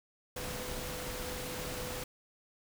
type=tone in noise; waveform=sine; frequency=500 Hz; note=B4; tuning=21 cents sharp; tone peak=-44 dBFS; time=0.36-2.04 s; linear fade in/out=5 ms; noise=pink; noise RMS=-40 dBFS; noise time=0.36-2.04 s; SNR=-7 dB; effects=none